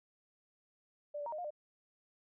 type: tone with pitch steps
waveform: sine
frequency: 588 / 581 / 937 / 614 / 709 / 598 Hz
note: D5 / D5 / A#5 / D#5 / F5 / D5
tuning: +2 / -19 / +9 / -23 / +26 / +31 cents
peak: -38 dBFS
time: 1.14-1.506 s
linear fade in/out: 10 ms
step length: 61 ms
effects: none